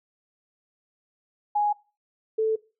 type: tone pair in turn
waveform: sine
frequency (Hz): 830.6 / 440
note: G#5 / A4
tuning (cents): 0 / 0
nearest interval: major seventh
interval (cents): 1100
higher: first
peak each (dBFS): -20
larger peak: neither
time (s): 1.55-1.73 / 2.38-2.56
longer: neither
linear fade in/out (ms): 10
effects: noise-tail reverb RT60 0.3 s tail -20 dB re dry